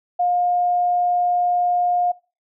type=tone; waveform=sine; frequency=711 Hz; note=F5; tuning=31 cents sharp; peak=-16 dBFS; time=0.19-2.12 s; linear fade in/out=10 ms; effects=noise-tail reverb RT60 0.3 s tail -21 dB re dry